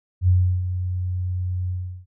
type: tone with ADSR envelope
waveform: sine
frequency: 90.9 Hz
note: F#2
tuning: 30 cents flat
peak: -12 dBFS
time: 0.21-2.06 s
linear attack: 70 ms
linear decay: 340 ms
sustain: -10 dB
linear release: 370 ms
effects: none